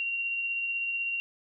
sine tone with tremolo, 2756 Hz, F7, 24 cents flat, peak -27 dBFS, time 0-1.2 s, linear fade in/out 0 ms, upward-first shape triangle, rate 16 Hz, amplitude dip 30%, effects none

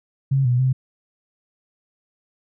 sine tone with pitch steps, 135.8 / 123.3 / 130.2 Hz, C#3 / B2 / C3, -35 / -2 / -8 cents, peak -15 dBFS, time 0.31-0.73 s, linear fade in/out 10 ms, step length 140 ms, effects none

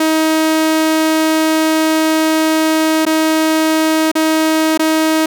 sawtooth tone with dropouts, 316.4 Hz, D#4, 29 cents sharp, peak -7 dBFS, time 0-5.26 s, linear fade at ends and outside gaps 5 ms, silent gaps 3.053-3.064 / 4.116-4.153 / 4.776-4.793 s, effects none

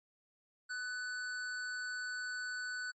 square tone with amplitude modulation, 1494 Hz, F#6, 16 cents sharp, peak -37 dBFS, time 0.69-2.92 s, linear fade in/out 20 ms, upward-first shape sine, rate 233 Hz, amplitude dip 35%, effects MP3 32 kbps

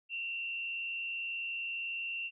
sine tone with frequency modulation, 2735 Hz, F7, 37 cents flat, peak -35 dBFS, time 0.09-2.31 s, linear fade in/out 50 ms, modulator 90.9 Hz, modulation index 0.74, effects none

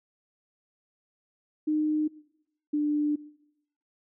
sine tone pair in turn, 305.8 / 296.9 Hz, D#4 / D4, -30 / +19 cents, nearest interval minor second, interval 51 cents, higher first, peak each -23 dBFS, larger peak neither, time 1.67-2.08 / 2.73-3.16 s, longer second, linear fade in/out 10 ms, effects noise-tail reverb RT60 0.8 s tail -20 dB re dry

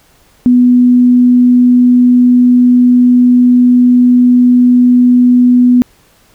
sine tone, 246.9 Hz, B3, in tune, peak -3 dBFS, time 0.46-5.82 s, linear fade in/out 0 ms, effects pink hiss -48 dBFS RMS until 6.34 s

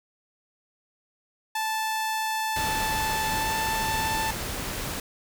sawtooth tone with pitch glide, 877 to 883.1 Hz, A5 to A5, -6 to +6 cents, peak -22 dBFS, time 1.55-4.31 s, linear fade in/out 5 ms, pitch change +12 cents, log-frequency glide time 3.31-3.52 s
pink noise, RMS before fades -32 dBFS, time 2.56-5 s, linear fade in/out 2 ms
effects none

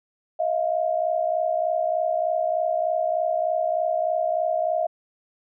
sine tone pair together, 635.2 / 698.5 Hz, D#5 / F5, +36 / 0 cents, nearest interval major second, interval 164 cents, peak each -23 / -24 dBFS, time 0.39-4.87 s, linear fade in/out 10 ms, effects none

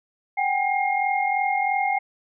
sine tone cluster, 762 / 805 / 2133 Hz, G5 / G5 / C7, -49 / +46 / +33 cents, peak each -25 / -23 / -26 dBFS, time 0.37-1.99 s, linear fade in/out 10 ms, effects none

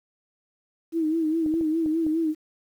sine tone with vibrato, 319.7 Hz, D#4, 47 cents sharp, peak -21 dBFS, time 0.92-2.35 s, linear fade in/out 50 ms, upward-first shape sine, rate 4.9 Hz, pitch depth 68 cents each way
clicks, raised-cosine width 2 ms, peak -25 dBFS, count 5, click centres 1.462 / 1.54 / 1.611 / 1.861 / 2.066 s
effects 9-bit

